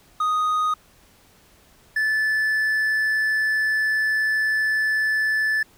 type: tone pair in turn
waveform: triangle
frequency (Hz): 1244.5 / 1743.8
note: D#6 / A6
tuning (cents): 0 / -16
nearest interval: tritone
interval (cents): 584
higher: second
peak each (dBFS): -17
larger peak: neither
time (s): 0.2-0.74 / 1.96-5.63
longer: second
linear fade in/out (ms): 5
effects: pink hiss -55 dBFS RMS until 5.77 s